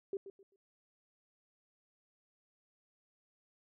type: tone with echo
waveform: sine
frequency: 392 Hz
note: G4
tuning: in tune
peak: -34 dBFS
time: 0.13-0.17 s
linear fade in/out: 2 ms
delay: 130 ms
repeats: 3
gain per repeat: -12 dB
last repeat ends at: 0.56 s
effects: none